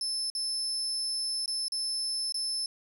35% pulse tone with dropouts, 5260 Hz, E8, 5 cents flat, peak -27 dBFS, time 0.01-2.66 s, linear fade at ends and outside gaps 2 ms, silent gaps 0.301-0.35 / 1.459-1.478 / 1.683-1.72 / 2.323-2.343 s, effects none

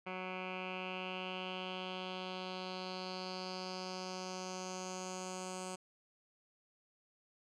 10% pulse tone with low-pass filter sweep, 185 Hz, F#3, in tune, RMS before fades -43 dBFS, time 0.06-5.76 s, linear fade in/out 10 ms, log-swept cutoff 2200 to 7900 Hz, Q 4.1, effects none

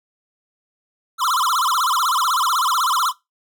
square tone with vibrato, 1174.7 Hz, D6, in tune, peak -17 dBFS, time 1.18-3.13 s, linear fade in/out 50 ms, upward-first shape sine, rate 16 Hz, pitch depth 290 cents each way, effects noise-tail reverb RT60 0.2 s tail -20 dB re dry

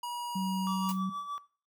square tone with pitch glide, 962 to 953.7 Hz, B5 to A#5, -46 to +39 cents, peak -35 dBFS, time 0.03-0.92 s, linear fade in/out 5 ms, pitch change -15 cents, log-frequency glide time 0.13-0.7 s
sine tone, 188.8 Hz, F#3, 35 cents sharp, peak -30 dBFS, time 0.35-1.1 s, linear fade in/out 10 ms
triangle tone with tremolo, 1153 Hz, D6, 32 cents flat, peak -31 dBFS, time 0.67-1.38 s, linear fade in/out 0 ms, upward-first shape sine, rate 6.4 Hz, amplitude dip 60%
blue noise with exponential decay, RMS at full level -36 dBFS, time 0.89-1.03 s, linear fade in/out 0 ms, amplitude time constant 29 ms
effects noise-tail reverb RT60 0.4 s tail -18 dB re dry

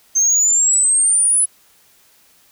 sine exponential sweep, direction up, 6272 to 10190 Hz, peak -9 dBFS, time 0.15-1.46 s, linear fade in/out 20 ms, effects tanh soft clip ceiling -10 dBFS + white hiss -53 dBFS RMS until 2.51 s

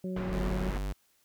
harmonic tone, 185 Hz, F#3, in tune, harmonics 1 / 2 / 3, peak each -33 / -39 / -43 dBFS, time 0.04-0.7 s, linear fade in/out 2 ms
pink low-pass noise, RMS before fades -38 dBFS, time 0.16-0.78 s, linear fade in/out 5 ms, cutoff 1800 Hz, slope 12 dB/octave
square tone, 49 Hz, G1, in tune, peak -32 dBFS, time 0.32-0.93 s, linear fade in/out 10 ms
effects white hiss -69 dBFS RMS until 1.24 s

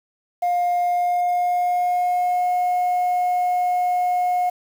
sine tone with pitch glide, 708 to 720.4 Hz, F5 to F#5, +23 to -46 cents, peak -15 dBFS, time 0.42-4.5 s, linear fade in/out 10 ms, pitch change +31 cents, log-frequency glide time 0.79-2.5 s, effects tanh soft clip ceiling -16 dBFS + 7-bit

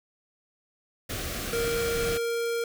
pink band-stop noise, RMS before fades -33 dBFS, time 1.09-2.18 s, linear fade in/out 10 ms, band 770 to 1100 Hz, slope 96 dB/octave
square tone, 466.2 Hz, A#4, in tune, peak -27 dBFS, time 1.53-2.64 s, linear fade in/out 2 ms
effects none

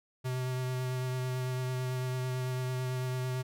square tone with vibrato, 127.8 Hz, C3, 40 cents flat, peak -32 dBFS, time 0.24-3.43 s, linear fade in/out 20 ms, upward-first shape triangle, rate 9 Hz, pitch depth 16 cents each way, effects none

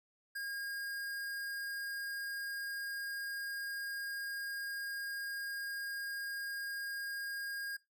square tone, 1623 Hz, G#6, 40 cents flat, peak -39 dBFS, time 0.35-7.77 s, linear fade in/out 10 ms, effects noise-tail reverb RT60 0.2 s tail -18 dB re dry

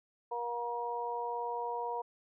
harmonic tone, 238 Hz, A#3, 36 cents sharp, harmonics 2 / 3 / 4, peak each -39 / -41 / -36 dBFS, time 0.31-2.02 s, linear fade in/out 10 ms, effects none

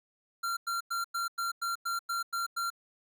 square tone bursts, 1374 Hz, F6, 29 cents flat, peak -31 dBFS, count 10, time 0.43-2.703 s, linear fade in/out 10 ms, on 140 ms, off 97 ms, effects none

